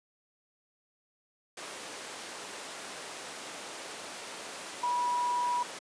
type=tone in noise; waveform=sine; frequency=975 Hz; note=B5; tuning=23 cents flat; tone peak=-27 dBFS; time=4.83-5.63 s; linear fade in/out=5 ms; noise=pink; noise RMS=-40 dBFS; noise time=1.57-5.79 s; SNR=+10 dB; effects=high-pass 400 Hz 12 dB/octave + resampled to 22050 Hz